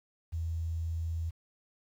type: tone with quantisation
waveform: sine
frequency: 82.4 Hz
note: E2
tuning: in tune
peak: -31 dBFS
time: 0.32-1.31 s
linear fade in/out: 20 ms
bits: 10
effects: none